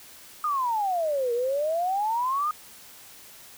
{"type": "exponential two-way sweep", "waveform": "sine", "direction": "down then up", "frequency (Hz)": [1253, 465.8, 1253], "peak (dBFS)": -23, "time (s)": [0.44, 2.51], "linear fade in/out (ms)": 2, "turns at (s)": 1.33, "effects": ["white hiss -48 dBFS RMS until 3.57 s"]}